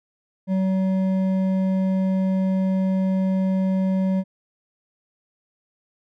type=tone with hard clipping; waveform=triangle; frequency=189.3 Hz; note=F#3; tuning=40 cents sharp; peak=-20 dBFS; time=0.47-4.24 s; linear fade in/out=50 ms; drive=11 dB; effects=none